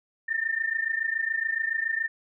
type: tone pair together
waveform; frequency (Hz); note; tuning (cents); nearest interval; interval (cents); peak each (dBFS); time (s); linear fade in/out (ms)
sine; 1789.9 / 1817; A6 / A#6; +29 / -45; unison; 26; -28; 0.28-2.08; 10
effects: none